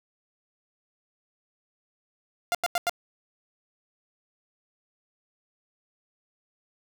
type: tone bursts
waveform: sawtooth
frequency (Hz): 698.5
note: F5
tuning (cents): 0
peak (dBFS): -19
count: 4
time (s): 2.52-2.895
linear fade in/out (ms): 0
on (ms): 27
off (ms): 89
effects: none